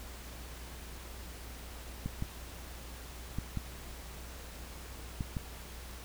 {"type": "clicks", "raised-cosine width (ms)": 5, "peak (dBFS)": -22, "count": 6, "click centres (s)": [2.06, 2.224, 3.386, 3.573, 5.208, 5.368], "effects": ["added 60 Hz sine -46 dBFS peak until 6.04 s", "pink hiss -49 dBFS RMS until 6.04 s"]}